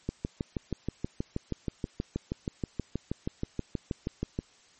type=click train; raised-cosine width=3 ms; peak=-17 dBFS; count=28; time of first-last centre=0.09-4.389 s; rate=6.28 Hz; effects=white hiss -60 dBFS RMS until 4.79 s + MP3 32 kbps